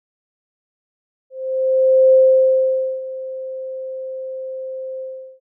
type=tone with ADSR envelope; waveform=sine; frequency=523.3 Hz; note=C5; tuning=in tune; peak=-7 dBFS; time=1.3-5.4 s; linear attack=830 ms; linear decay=880 ms; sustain=-18 dB; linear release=390 ms; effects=none